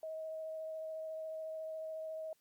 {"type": "tone with vibrato", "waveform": "sine", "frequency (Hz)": 635, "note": "D#5", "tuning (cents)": 35, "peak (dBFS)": -40, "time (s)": [0.03, 2.33], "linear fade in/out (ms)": 2, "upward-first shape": "sine", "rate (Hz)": 14, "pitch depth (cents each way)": 10, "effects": ["white hiss -75 dBFS RMS until 2.4 s", "Opus 48 kbps"]}